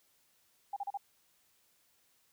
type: tone bursts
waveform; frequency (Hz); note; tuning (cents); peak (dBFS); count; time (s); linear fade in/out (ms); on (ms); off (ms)
sine; 803; G5; +41; -34; 4; 0.73-0.974; 5; 34; 36
effects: white hiss -71 dBFS RMS until 2.32 s

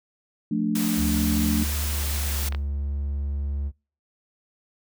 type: chord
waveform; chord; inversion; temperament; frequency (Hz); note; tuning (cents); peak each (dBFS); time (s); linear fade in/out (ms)
sine; D minor; first; just; 176.2 / 220.2 / 293.7; F3 / A3 / D4; +16 / +2 / 0; -28 / -24 / -27; 0.51-1.64; 5
type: noise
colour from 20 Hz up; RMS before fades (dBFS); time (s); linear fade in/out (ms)
white; -31; 0.75-2.49; 5
type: tone with pitch glide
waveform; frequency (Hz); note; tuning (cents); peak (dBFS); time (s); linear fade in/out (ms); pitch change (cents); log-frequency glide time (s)
triangle; 73.2 to 70.71; D2 to C#2; -5 to +35; -23; 0.96-3.72; 50; -60; 1.9-2.54
type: clicks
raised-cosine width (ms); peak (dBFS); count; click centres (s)
0.3; -17; 2; 2.524 / 2.548
effects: noise-tail reverb RT60 0.4 s tail -26 dB re dry

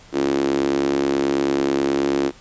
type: tone with high-pass filter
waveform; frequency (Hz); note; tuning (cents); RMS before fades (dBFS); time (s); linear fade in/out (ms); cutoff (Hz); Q
sawtooth; 69.3; C#2; 0; -20; 0.12-2.32; 50; 320; 5.7
effects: pink hiss -47 dBFS RMS until 2.4 s + resampled to 16000 Hz

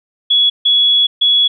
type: tone bursts at uneven times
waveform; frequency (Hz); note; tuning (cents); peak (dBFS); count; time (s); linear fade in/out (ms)
sine; 3375; G#7; +27; -8; 3; 0.3-0.5 / 0.65-1.07 / 1.21-1.48; 10
effects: none

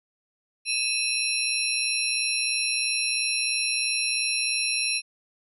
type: tone cluster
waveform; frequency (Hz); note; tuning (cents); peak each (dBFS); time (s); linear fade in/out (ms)
sine; 2526 / 2649 / 4072 / 5570 / 10740; D#7 / E7 / C8 / F8 / E9; +26 / +8 / -48 / -5 / +31; -30; 0.65-5.02; 50
effects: none

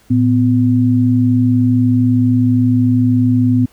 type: tone pair together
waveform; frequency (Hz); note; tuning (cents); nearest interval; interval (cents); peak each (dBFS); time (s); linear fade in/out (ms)
sine; 112.1 / 251.7; A2 / B3; +33 / +33; octave + major second; 1400; -13 / -11; 0.1-3.66; 10
effects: pink hiss -51 dBFS RMS until 3.72 s

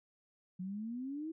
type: exponential sweep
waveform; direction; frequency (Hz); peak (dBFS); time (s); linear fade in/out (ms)
sine; up; 178.8 to 329.6; -38; 0.59-1.32; 10
effects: none

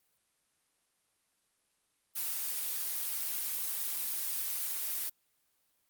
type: noise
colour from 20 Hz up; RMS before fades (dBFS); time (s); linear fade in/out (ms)
blue; -35; 2.15-5.1; 20
effects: white hiss -75 dBFS RMS until 5.89 s + Opus 32 kbps

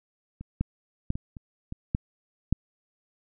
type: clicks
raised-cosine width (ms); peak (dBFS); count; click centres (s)
5; -26 / -13 / -13 / -21 / -28 / -22 / -12 / -9; 8; 0.41 / 0.61 / 1.104 / 1.155 / 1.368 / 1.724 / 1.949 / 2.526
effects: none

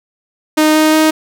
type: tone with pitch steps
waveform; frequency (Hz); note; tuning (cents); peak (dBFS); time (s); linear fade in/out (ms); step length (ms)
sawtooth; 308.8 / 310.9 / 313.1; D#4 / D#4 / D#4; -13 / -1 / +11; -4; 0.57-1.11; 10; 180
effects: none

